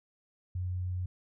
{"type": "tone", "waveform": "sine", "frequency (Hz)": 90.8, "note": "F#2", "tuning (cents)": -32, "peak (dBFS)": -31, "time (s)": [0.55, 1.06], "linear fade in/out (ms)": 5, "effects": []}